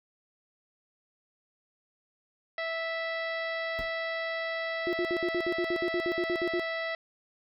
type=harmonic tone; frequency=657 Hz; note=E5; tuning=6 cents flat; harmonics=1 / 2 / 3 / 4 / 5 / 6 / 7 / 8; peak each=-34 / -41 / -34 / -47 / -47 / -46 / -51 / -53 dBFS; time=2.58-6.95 s; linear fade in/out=2 ms
type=noise with exponential decay; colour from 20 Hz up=brown; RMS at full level=-37 dBFS; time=3.79-3.95 s; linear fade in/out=0 ms; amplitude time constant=34 ms
type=tone bursts; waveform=sine; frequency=352.5 Hz; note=F4; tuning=16 cents sharp; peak=-27 dBFS; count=15; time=4.87-6.596 s; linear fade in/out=0 ms; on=60 ms; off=59 ms
effects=none